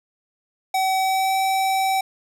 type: tone with pitch glide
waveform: square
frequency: 760 to 768.4 Hz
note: F#5 to G5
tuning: +46 to -35 cents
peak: -19 dBFS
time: 0.74-2.01 s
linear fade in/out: 5 ms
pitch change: +19 cents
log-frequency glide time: 0.97-1.36 s
effects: none